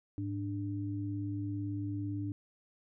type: tone pair together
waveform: sine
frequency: 104.37 / 295.2 Hz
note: G#2 / D4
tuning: +9 / +9 cents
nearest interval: octave + tritone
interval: 1800 cents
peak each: -36 / -37 dBFS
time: 0.18-2.32 s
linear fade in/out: 0 ms
effects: none